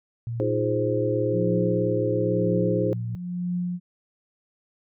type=tone with pitch glide; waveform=sine; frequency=116.54 to 115.53 Hz; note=A#2 to A#2; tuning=0 to -15 cents; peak=-27 dBFS; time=0.27-3.15 s; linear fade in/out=0 ms; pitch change=-15 cents; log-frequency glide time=1.38-2.51 s
type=chord; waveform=sine; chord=F minor seventh; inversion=third; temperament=equal; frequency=311.1 / 349.2 / 415.3 / 523.3 Hz; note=Eb4 / F4 / Ab4 / C5; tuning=0 / 0 / 0 / 0 cents; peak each=-29 / -30 / -27 / -26 dBFS; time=0.4-2.93 s; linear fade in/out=0 ms
type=tone with tremolo; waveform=sine; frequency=177.7 Hz; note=F3; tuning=30 cents sharp; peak=-23 dBFS; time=1.31-3.8 s; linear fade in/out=50 ms; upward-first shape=triangle; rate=1 Hz; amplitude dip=85%
effects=none